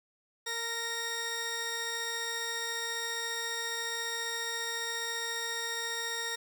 15% pulse tone pair together, 461.6 / 1861 Hz, A#4 / A#6, -17 / -3 cents, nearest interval 2 octaves, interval 2414 cents, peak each -33 / -28 dBFS, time 0.46-6.36 s, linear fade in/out 10 ms, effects none

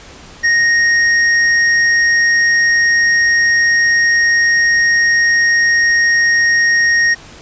sine tone with tanh clipping, 1864.7 Hz, A#6, in tune, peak -11 dBFS, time 0.43-7.15 s, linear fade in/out 20 ms, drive 13 dB, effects pink hiss -37 dBFS RMS until 7.41 s + resampled to 16000 Hz

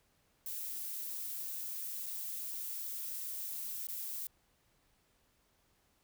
violet noise with dropouts, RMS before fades -41 dBFS, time 0.46-4.27 s, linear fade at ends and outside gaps 1 ms, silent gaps 2.06-2.063 / 3.87-3.886 s, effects pink hiss -73 dBFS RMS until 6.03 s

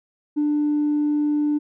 triangle tone with tanh clipping, 296.4 Hz, D4, 16 cents sharp, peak -18 dBFS, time 0.36-1.59 s, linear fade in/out 20 ms, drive 5 dB, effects none

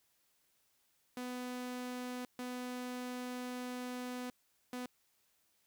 sawtooth tone bursts at uneven times, 249.1 Hz, B3, 15 cents sharp, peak -36 dBFS, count 3, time 1.17-2.25 / 2.39-4.3 / 4.73-4.86 s, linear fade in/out 2 ms, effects white hiss -75 dBFS RMS until 5.66 s

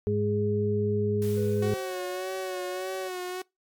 harmonic tone, 103.83 Hz, G#2, in tune, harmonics 1 / 2 / 4, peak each -28 / -30 / -26 dBFS, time 0.07-1.74 s, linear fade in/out 0 ms
white noise with exponential decay, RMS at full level -43 dBFS, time 1.22-3.11 s, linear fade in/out 0 ms, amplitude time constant 410 ms
triangle tone with pitch glide, 493.9 to 560.8 Hz, B4 to C#5, 0 to +20 cents, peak -33 dBFS, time 1.36-3.09 s, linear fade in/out 20 ms, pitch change +220 cents, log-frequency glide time 1.5-2.04 s
sawtooth tone with vibrato, 370 Hz, F#4, in tune, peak -28 dBFS, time 1.62-3.42 s, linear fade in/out 5 ms, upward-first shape sine, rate 1.7 Hz, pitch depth 42 cents each way
effects noise-tail reverb RT60 0.2 s tail -24 dB re dry + MP3 96 kbps

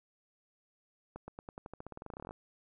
accelerating click train, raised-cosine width 1 ms, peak -30 dBFS, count 22, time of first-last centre 1.16-2.309 s, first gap 120 ms, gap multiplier 0.91, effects none

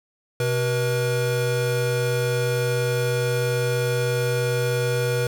square tone pair together, 126.3 / 482.1 Hz, B2 / B4, +39 / -42 cents, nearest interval octave + major seventh, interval 2319 cents, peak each -24 dBFS, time 0.4-5.27 s, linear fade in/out 2 ms, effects none

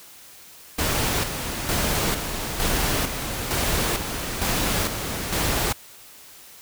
pink noise with tremolo, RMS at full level -23 dBFS, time 0.78-5.73 s, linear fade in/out 10 ms, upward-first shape square, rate 1.1 Hz, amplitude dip 50%, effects white hiss -46 dBFS RMS until 6.61 s

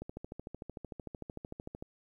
click train, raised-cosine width 2 ms, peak -28 dBFS, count 25, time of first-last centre 0.02-1.825 s, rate 13.3 Hz, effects 11-bit

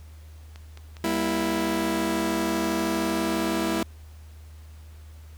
clicks, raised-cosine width 0.2 ms, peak -27 dBFS, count 4, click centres 0.559 / 0.774 / 0.968 / 1.285 s
sawtooth chord, E diminished, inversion first, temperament just, 197.78 / 237.3 / 329.6 Hz, G3 / Bb3 / E4, +16 / +31 / 0 cents, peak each -26 / -26 / -22 dBFS, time 1.04-3.83 s, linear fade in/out 2 ms
effects added 77 Hz sine -42 dBFS peak until 5.37 s + pink hiss -57 dBFS RMS until 5.37 s

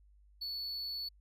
triangle tone, 4435 Hz, C#8, in tune, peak -36 dBFS, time 0.41-1.09 s, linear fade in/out 10 ms, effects added 50 Hz sine -60 dBFS peak until 1.2 s

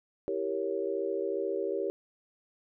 sine chord, E diminished seventh, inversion none, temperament equal, 329.6 / 392 / 466.2 / 554.4 Hz, E4 / G4 / Bb4 / Db5, 0 / 0 / 0 / 0 cents, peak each -38 / -32 / -35 / -36 dBFS, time 0.28-1.9 s, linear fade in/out 0 ms, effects none

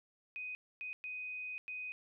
sine tone bursts at uneven times, 2500 Hz, D#7, 8 cents sharp, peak -40 dBFS, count 4, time 0.36-0.55 / 0.81-0.93 / 1.04-1.58 / 1.68-1.92 s, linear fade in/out 0 ms, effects none

